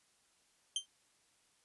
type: tone with exponential decay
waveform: sawtooth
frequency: 3136 Hz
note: G7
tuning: in tune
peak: -27 dBFS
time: 0.76-0.86 s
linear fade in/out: 2 ms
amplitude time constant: 21 ms
effects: white hiss -72 dBFS RMS until 1.64 s + resampled to 24000 Hz